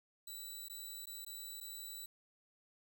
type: tone with dropouts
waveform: 10% pulse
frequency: 3951 Hz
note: B7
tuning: in tune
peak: -38 dBFS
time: 0.27-2.06 s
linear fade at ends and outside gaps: 5 ms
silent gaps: 0.684-0.697 / 1.057-1.07 / 1.249-1.264 / 1.603-1.609 s
effects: 12-bit